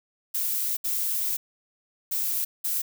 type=noise bursts at uneven times; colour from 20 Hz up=violet; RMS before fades=-27 dBFS; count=4; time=0.34-0.77 / 0.84-1.37 / 2.11-2.45 / 2.64-2.82 s; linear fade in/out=10 ms; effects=none